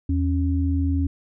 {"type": "tone pair together", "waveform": "sine", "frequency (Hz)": [81.8, 275.1], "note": ["E2", "C#4"], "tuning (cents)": [-13, -13], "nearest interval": "octave + major sixth", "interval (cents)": 2100, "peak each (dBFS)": [-20, -24], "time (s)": [0.09, 1.07], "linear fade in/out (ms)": 5, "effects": []}